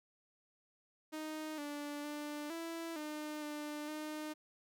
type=tone with pitch steps; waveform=sawtooth; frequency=310.5 / 291.5 / 295.8 / 331.4 / 302.7 / 298.1 / 305.9 Hz; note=D#4 / D4 / D4 / E4 / D#4 / D4 / D#4; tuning=-3 / -13 / +13 / +9 / -48 / +26 / -29 cents; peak=-37 dBFS; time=1.12-4.34 s; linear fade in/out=20 ms; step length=460 ms; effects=none